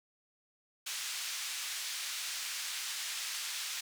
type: band-pass noise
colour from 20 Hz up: white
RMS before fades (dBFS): -39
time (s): 0.86-3.81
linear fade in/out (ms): 10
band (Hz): 1700 to 6800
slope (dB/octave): 12
effects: none